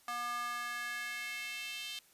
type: tone with high-pass filter sweep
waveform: square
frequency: 240.3 Hz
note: B3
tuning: 47 cents flat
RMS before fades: -40 dBFS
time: 0.08-1.99 s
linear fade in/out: 2 ms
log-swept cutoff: 1000 to 3200 Hz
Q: 3.2
effects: white hiss -65 dBFS RMS until 2.13 s + resampled to 32000 Hz